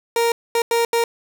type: tone bursts at uneven times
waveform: 30% pulse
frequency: 466.2 Hz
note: A#4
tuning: in tune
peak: -13 dBFS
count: 4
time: 0.16-0.32 / 0.55-0.62 / 0.71-0.85 / 0.93-1.04 s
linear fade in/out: 2 ms
effects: none